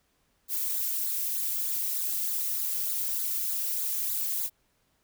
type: noise with flanger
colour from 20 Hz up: violet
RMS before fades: -30 dBFS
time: 0.48-4.5 s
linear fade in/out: 50 ms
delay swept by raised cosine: 0.34 to 2.14 ms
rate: 3.3 Hz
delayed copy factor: -0.65
effects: pink hiss -71 dBFS RMS until 5.03 s